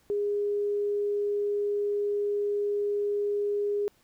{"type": "tone", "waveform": "sine", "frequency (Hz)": 410, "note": "G#4", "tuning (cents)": -22, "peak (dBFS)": -25, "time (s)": [0.1, 3.88], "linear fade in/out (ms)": 0, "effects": ["pink hiss -65 dBFS RMS until 4.03 s"]}